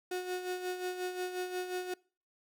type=tone with tremolo; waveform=35% pulse; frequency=364.3 Hz; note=F#4; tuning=27 cents flat; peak=-31 dBFS; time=0.11-1.94 s; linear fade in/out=5 ms; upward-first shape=sine; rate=5.6 Hz; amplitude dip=60%; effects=noise-tail reverb RT60 0.4 s tail -25 dB re dry